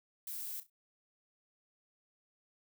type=noise with echo; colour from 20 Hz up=violet; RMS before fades=-42 dBFS; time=0.27-0.6 s; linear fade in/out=2 ms; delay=33 ms; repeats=3; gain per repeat=-12 dB; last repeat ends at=0.699 s; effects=noise-tail reverb RT60 0.1 s tail -24 dB re dry